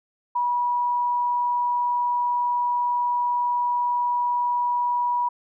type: tone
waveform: sine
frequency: 971 Hz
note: B5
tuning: 30 cents flat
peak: -20 dBFS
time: 0.35-5.29 s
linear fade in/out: 10 ms
effects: none